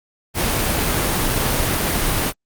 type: noise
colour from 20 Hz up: pink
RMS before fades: -19 dBFS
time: 0.34-2.33 s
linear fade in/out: 50 ms
effects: Opus 32 kbps